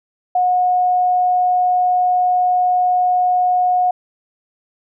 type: tone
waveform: sine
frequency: 726 Hz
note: F#5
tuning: 33 cents flat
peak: -12 dBFS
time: 0.35-3.91 s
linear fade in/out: 5 ms
effects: none